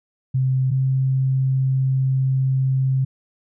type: tone pair in turn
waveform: sine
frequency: 130.81 / 132.41 Hz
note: C3 / C3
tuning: 0 / +21 cents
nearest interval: unison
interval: 21 cents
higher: second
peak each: -16 dBFS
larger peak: neither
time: 0.34-0.71 / 0.71-3.05 s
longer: second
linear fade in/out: 10 ms
effects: none